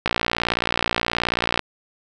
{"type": "click train", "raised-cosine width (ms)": 0.3, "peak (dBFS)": -3, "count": 91, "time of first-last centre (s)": [0.06, 1.593], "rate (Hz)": 58.7, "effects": []}